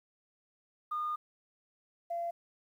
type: tone pair in turn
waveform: sine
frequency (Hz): 1220 / 684.7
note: D#6 / F5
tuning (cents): -34 / -34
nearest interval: minor seventh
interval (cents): 1000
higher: first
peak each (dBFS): -31 / -32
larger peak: first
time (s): 0.91-1.16 / 2.1-2.31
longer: first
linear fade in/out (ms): 10
effects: tanh soft clip ceiling -27 dBFS + 11-bit